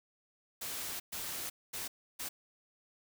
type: noise bursts at uneven times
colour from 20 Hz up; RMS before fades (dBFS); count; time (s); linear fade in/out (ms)
white; -40; 4; 0.61-1 / 1.12-1.5 / 1.73-1.88 / 2.19-2.29; 10
effects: none